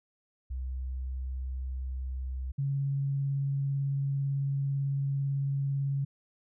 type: tone with pitch glide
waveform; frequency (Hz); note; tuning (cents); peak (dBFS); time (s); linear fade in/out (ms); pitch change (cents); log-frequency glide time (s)
sine; 64.2 to 64.68; C2 to C2; -32 to -19; -32; 0.5-2.52; 10; +13; 0.65-1.19
type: tone with vibrato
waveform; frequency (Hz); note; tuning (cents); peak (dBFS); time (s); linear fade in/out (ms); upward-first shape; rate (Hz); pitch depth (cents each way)
sine; 138.59; C#3; 0; -27; 2.58-6.05; 10; triangle; 18; 13
effects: none